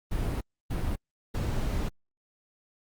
brown noise bursts at uneven times, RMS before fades -29 dBFS, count 3, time 0.11-0.41 / 0.7-0.96 / 1.34-1.89 s, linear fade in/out 10 ms, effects Opus 32 kbps

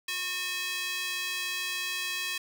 square tone with high-pass filter, 363.4 Hz, F#4, 31 cents flat, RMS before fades -33 dBFS, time 0.08-2.38 s, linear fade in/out 5 ms, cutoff 2400 Hz, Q 1.6, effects none

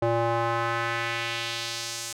square tone with band-pass filter sweep, 116.54 Hz, A#2, in tune, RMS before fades -28 dBFS, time 0.02-2.13 s, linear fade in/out 5 ms, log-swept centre 580 to 7500 Hz, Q 1.4, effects none

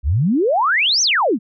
sine exponential two-way sweep, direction up then down, 59.8 to 6400 to 185.9 Hz, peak -13 dBFS, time 0.03-1.39 s, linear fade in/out 50 ms, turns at 1.02 s, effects none

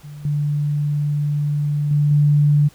sine tone with level steps, 146.83 Hz, D3, in tune, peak -32 / -17 / -13 / -11 dBFS, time 0.03-2.69 s, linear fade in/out 20 ms, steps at 0.25 / 1.91 / 2.11 s, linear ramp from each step 2 ms, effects pink hiss -50 dBFS RMS until 2.74 s

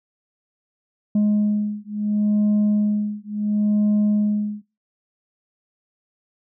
sine beating tone pair, 208.7 / 209.42 Hz, G#3 / G#3, +9 / +15 cents, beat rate 0.72 Hz, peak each -18 dBFS, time 1.15-4.62 s, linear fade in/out 5 ms, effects noise-tail reverb RT60 0.3 s tail -22 dB re dry + tanh soft clip ceiling -14 dBFS

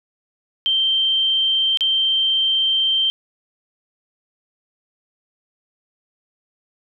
sine tone with dropouts, 3136 Hz, G7, in tune, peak -15 dBFS, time 0.66-3.1 s, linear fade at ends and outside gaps 0 ms, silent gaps 1.773-1.808 s, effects none

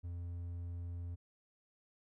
triangle tone, 86.7 Hz, F2, 12 cents flat, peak -38 dBFS, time 0.03-1.16 s, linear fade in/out 20 ms, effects none

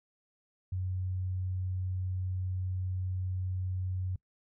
sine tone, 92.5 Hz, F#2, in tune, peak -31 dBFS, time 0.72-4.16 s, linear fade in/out 5 ms, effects noise-tail reverb RT60 0.1 s tail -23 dB re dry

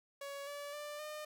sawtooth tone with pitch steps, 561 / 575.8 / 590.9 / 606.5 Hz, C#5 / D5 / D5 / D#5, +21 / -34 / +10 / -44 cents, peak -39 dBFS, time 0.21-1.25 s, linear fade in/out 5 ms, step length 260 ms, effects none

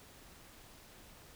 silence, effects pink hiss -57 dBFS RMS until 1.35 s

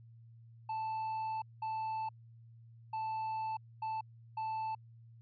triangle tone bursts at uneven times, 880 Hz, A5, in tune, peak -33 dBFS, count 5, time 0.69-1.42 / 1.62-2.09 / 2.93-3.57 / 3.82-4.01 / 4.37-4.75 s, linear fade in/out 5 ms, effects added 115 Hz sine -54 dBFS peak until 5.21 s + resampled to 11025 Hz

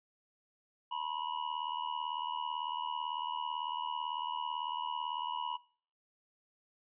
square tone with amplitude modulation, 972 Hz, B5, 28 cents flat, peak -32 dBFS, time 0.91-5.57 s, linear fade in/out 10 ms, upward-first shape sine, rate 78 Hz, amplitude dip 90%, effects noise-tail reverb RT60 0.5 s tail -23 dB re dry + resampled to 8000 Hz

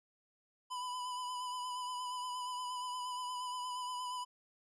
square tone with vibrato, 997 Hz, B5, 16 cents sharp, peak -39 dBFS, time 0.7-4.25 s, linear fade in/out 20 ms, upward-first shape sine, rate 8.5 Hz, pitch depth 27 cents each way, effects resampled to 24000 Hz

